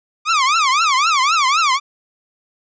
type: tone with vibrato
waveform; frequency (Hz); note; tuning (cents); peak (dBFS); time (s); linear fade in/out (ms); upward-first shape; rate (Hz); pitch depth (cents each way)
sawtooth; 1178; D6; +5; -9; 0.25-1.8; 50; triangle; 3.9; 280
effects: resampled to 16000 Hz